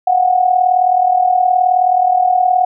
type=tone with amplitude modulation; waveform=sine; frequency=732 Hz; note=F#5; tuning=19 cents flat; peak=-6 dBFS; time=0.07-2.65 s; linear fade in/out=5 ms; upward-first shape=sine; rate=39 Hz; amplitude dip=70%; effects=none